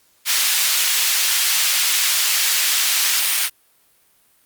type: high-pass noise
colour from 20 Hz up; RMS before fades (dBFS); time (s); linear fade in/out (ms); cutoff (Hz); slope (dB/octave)
pink; -18; 0.25-3.5; 50; 2400; 12
effects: white hiss -58 dBFS RMS until 4.45 s + Opus 48 kbps